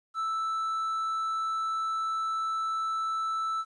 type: tone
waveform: triangle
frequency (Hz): 1318.5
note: E6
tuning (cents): 0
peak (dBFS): -26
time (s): 0.14-3.65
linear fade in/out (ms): 50
effects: resampled to 22050 Hz + 11-bit